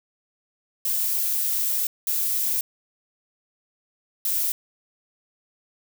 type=noise bursts at uneven times; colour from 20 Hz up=violet; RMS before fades=-24 dBFS; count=3; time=0.85-1.87 / 2.07-2.61 / 4.25-4.52 s; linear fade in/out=2 ms; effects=none